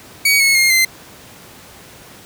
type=tone with pitch steps; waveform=sawtooth; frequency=2251 / 2191 / 2132 / 2075 Hz; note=C#7 / C#7 / C7 / C7; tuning=+26 / -21 / +32 / -15 cents; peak=-7 dBFS; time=0.25-0.85 s; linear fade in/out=5 ms; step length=150 ms; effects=pink hiss -40 dBFS RMS until 2.25 s + high-pass 80 Hz 12 dB/octave